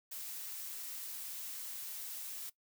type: noise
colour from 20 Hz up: blue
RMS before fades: -44 dBFS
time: 0.11-2.5 s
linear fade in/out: 10 ms
effects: noise-tail reverb RT60 0.1 s tail -18 dB re dry